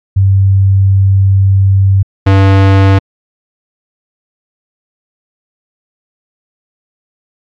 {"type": "tone pair in turn", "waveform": ["sine", "square"], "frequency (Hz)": [97.1, 97.1], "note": ["G2", "G2"], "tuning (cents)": [-16, -16], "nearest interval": "unison", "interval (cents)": 0, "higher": "neither", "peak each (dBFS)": -4, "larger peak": "neither", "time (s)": [[0.16, 2.03], [2.26, 2.99]], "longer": "first", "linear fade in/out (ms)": 10, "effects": ["low-pass 3000 Hz 12 dB/octave", "MP3 96 kbps"]}